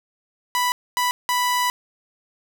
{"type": "tone bursts at uneven times", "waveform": "sawtooth", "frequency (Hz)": 988, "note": "B5", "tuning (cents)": 0, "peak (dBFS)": -15, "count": 3, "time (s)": [[0.55, 0.72], [0.97, 1.11], [1.29, 1.7]], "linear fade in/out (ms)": 0, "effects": []}